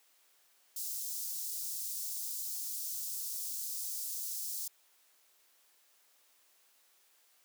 white high-pass noise, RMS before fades -39 dBFS, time 0.76-4.68 s, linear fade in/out 5 ms, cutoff 5100 Hz, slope 24 dB/octave, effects white hiss -68 dBFS RMS until 7.44 s + high-pass 400 Hz 12 dB/octave

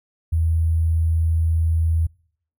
sine tone with sample-and-hold, 81.5 Hz, E2, 19 cents flat, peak -16 dBFS, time 0.32-2.07 s, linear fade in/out 10 ms, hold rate 11025 Hz, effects noise-tail reverb RT60 0.6 s tail -26 dB re dry

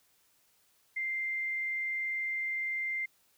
sine tone, 2093 Hz, C7, in tune, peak -31 dBFS, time 0.96-3.06 s, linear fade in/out 10 ms, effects white hiss -69 dBFS RMS until 3.37 s

